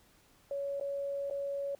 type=tone with dropouts; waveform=sine; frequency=560 Hz; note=C#5; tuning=18 cents sharp; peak=-33 dBFS; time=0.51-1.75 s; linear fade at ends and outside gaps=2 ms; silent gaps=0.799-0.81 / 1.3-1.309 s; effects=pink hiss -65 dBFS RMS until 1.79 s